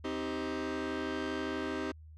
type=chord; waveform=sawtooth; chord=C minor; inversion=none; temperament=just; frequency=261.6 / 314 / 392.4 Hz; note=C4 / Eb4 / G4; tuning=0 / +16 / +2 cents; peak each=-34 dBFS; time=0.04-1.92 s; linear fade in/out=10 ms; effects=added 78 Hz sine -49 dBFS peak until 2.17 s + low-pass 4000 Hz 12 dB/octave